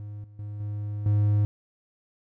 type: tone with level steps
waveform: triangle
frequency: 103.83 Hz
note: G#2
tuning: in tune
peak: -33 / -44 / -31 / -27 / -17 dBFS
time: 0-1.45 s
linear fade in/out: 0 ms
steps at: 0.24 / 0.39 / 0.6 / 1.06 s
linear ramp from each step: 2 ms
effects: none